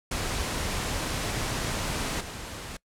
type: noise with level steps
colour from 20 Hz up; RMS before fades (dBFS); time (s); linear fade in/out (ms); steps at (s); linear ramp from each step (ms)
pink; -30 / -38; 0.11-2.77; 5; 2.2; 10
effects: noise-tail reverb RT60 0.1 s tail -23 dB re dry + low-pass 10000 Hz 12 dB/octave